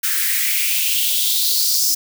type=noise with high-pass filter sweep; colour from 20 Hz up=blue; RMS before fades=-18 dBFS; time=0.03-1.95 s; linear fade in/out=10 ms; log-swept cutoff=1600 to 5500 Hz; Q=4.2; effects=none